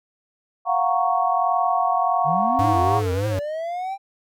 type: chord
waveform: sine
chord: Gb major seventh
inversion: third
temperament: equal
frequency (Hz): 698.5 / 740 / 932.3 / 1108.7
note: F5 / Gb5 / Bb5 / Db6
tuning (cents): 0 / 0 / 0 / 0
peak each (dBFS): -22 / -22 / -27 / -23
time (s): 0.65-3.02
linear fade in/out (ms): 50
type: linear sweep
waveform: triangle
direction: up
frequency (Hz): 138.59 to 795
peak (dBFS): -23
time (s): 2.24-3.98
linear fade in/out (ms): 50
type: tone with vibrato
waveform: square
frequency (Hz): 98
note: G2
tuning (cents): 0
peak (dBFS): -23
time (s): 2.59-3.39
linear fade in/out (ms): 0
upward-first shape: triangle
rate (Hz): 3.3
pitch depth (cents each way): 210
effects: none